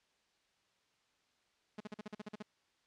sawtooth tone bursts, 211.1 Hz, G#3, 29 cents sharp, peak -38 dBFS, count 10, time 1.78-2.425 s, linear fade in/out 5 ms, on 24 ms, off 45 ms, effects white hiss -75 dBFS RMS until 2.86 s + low-pass 5000 Hz 12 dB/octave

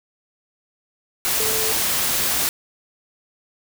sine tone in noise, 440 Hz, A4, in tune, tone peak -27 dBFS, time 1.4-1.72 s, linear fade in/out 0 ms, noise white, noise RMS -21 dBFS, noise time 1.25-2.49 s, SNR -9 dB, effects none

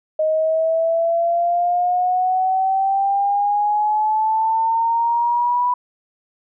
sine exponential sweep, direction up, 622.3 to 987.8 Hz, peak -15 dBFS, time 0.19-5.74 s, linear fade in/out 5 ms, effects none

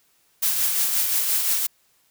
blue noise with tremolo, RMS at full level -20 dBFS, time 0.42-1.67 s, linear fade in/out 10 ms, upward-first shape triangle, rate 5.7 Hz, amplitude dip 45%, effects white hiss -63 dBFS RMS until 2.1 s

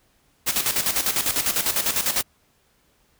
white noise with tremolo, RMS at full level -21 dBFS, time 0.46-2.23 s, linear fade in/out 20 ms, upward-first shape square, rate 10 Hz, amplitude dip 65%, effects pink hiss -63 dBFS RMS until 3.19 s

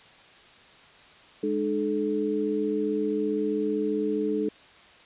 sine tone cluster, 208.1 / 303.4 / 431.1 Hz, G#3 / D#4 / A4, +4 / -44 / -35 cents, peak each -31 / -28 / -27 dBFS, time 1.43-4.49 s, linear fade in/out 5 ms, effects white hiss -52 dBFS RMS until 5.05 s + resampled to 8000 Hz

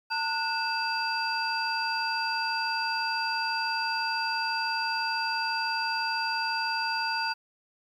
sine tone cluster, 897 / 1462 / 2632 / 4730 Hz, A5 / F#6 / E7 / D8, +33 / -21 / -3 / +12 cents, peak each -30 / -31 / -35 / -32 dBFS, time 0.1-7.34 s, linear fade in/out 20 ms, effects tanh soft clip ceiling -18 dBFS + 10-bit

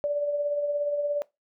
sine tone with tremolo, 582 Hz, D5, 16 cents flat, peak -22 dBFS, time 0.04-1.22 s, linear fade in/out 0 ms, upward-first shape triangle, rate 17 Hz, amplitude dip 45%, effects noise-tail reverb RT60 0.2 s tail -21 dB re dry

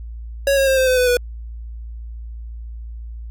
square tone with pitch steps, 554.4 / 543 / 531.8 / 520.9 / 510.2 / 499.7 / 489.4 Hz, C#5 / C#5 / C5 / C5 / C5 / B4 / B4, 0 / -36 / +28 / -8 / -44 / +20 / -16 cents, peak -14 dBFS, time 0.47-1.17 s, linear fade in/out 2 ms, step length 100 ms, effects added 57 Hz sine -29 dBFS peak until 3.3 s

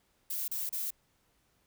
violet noise bursts, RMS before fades -35 dBFS, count 3, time 0.3-0.906 s, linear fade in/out 5 ms, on 180 ms, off 33 ms, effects pink hiss -72 dBFS RMS until 1.66 s

